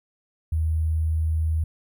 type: tone with sample-and-hold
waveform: sine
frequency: 79.5 Hz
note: D#2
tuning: 38 cents sharp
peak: -20 dBFS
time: 0.52-1.64 s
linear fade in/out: 5 ms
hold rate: 11025 Hz
effects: none